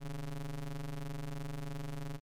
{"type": "ring-modulated tone", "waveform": "square", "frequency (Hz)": 69.4, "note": "C#2", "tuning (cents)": 3, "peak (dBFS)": -35, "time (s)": [0, 2.2], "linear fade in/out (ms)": 50, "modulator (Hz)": 80.9, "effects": ["MP3 96 kbps"]}